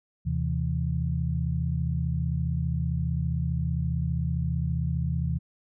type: tone cluster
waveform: sine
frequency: 77.7 / 129.4 / 164.6 Hz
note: D#2 / C3 / E3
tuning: -2 / -19 / -2 cents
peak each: -29 dBFS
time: 0.25-5.39 s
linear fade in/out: 20 ms
effects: none